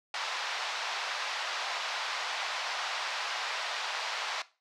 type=band-pass noise; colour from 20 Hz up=pink; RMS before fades=-35 dBFS; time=0.14-4.42 s; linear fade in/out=2 ms; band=740 to 5200 Hz; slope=24 dB/octave; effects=noise-tail reverb RT60 0.3 s tail -17 dB re dry